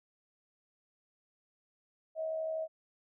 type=tone with amplitude modulation; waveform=sine; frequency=639 Hz; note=D#5; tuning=46 cents sharp; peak=-31 dBFS; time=2.15-2.68 s; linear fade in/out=50 ms; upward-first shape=sine; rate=72.2 Hz; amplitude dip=40%; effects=none